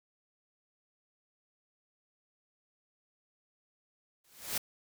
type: noise with exponential growth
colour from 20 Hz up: white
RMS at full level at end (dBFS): -30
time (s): 4.24-4.58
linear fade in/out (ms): 5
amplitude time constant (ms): 72
effects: none